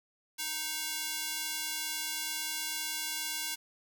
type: tone with high-pass filter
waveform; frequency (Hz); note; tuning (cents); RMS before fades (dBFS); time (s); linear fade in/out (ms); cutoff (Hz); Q
square; 311.1; D#4; 0; -36; 0.38-3.56; 20; 2800; 0.52
effects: 9-bit